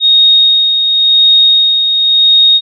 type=tone with tremolo; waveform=sine; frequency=3729 Hz; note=A#7; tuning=in tune; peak=-3 dBFS; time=0-2.61 s; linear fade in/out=50 ms; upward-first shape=sine; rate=0.93 Hz; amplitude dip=45%; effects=none